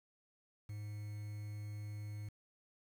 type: tone with quantisation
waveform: triangle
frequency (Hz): 104.5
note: G#2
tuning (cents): +11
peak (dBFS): -40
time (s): 0.69-2.29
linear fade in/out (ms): 5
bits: 10
effects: none